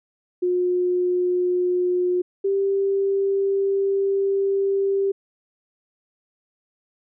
sine tone pair in turn, 359.5 / 393.1 Hz, F#4 / G4, -50 / +5 cents, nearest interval major second, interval 155 cents, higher second, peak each -18 dBFS, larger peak neither, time 0.42-2.22 / 2.44-5.12 s, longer second, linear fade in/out 10 ms, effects none

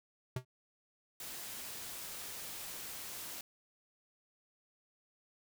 square tone with exponential decay, 127.3 Hz, C3, 47 cents flat, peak -33 dBFS, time 0.36-0.45 s, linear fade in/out 5 ms, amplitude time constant 18 ms
white noise, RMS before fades -45 dBFS, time 1.2-3.41 s, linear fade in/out 2 ms
effects none

